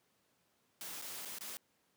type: noise with dropouts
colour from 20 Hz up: white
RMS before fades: -45 dBFS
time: 0.81-1.57 s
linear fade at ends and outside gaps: 0 ms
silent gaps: 1.015-1.022 / 1.25-1.256 / 1.385-1.409 s
effects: pink hiss -75 dBFS RMS until 1.96 s + high-pass 150 Hz 12 dB/octave